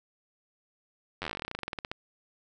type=slowing click train; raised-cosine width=0.3 ms; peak=-18 dBFS; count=24; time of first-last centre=1.22-1.915 s; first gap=10 ms; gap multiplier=1.09; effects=none